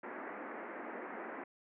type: band-pass noise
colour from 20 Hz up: pink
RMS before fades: -45 dBFS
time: 0.03-1.44 s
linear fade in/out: 5 ms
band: 230 to 2100 Hz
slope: 48 dB/octave
effects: none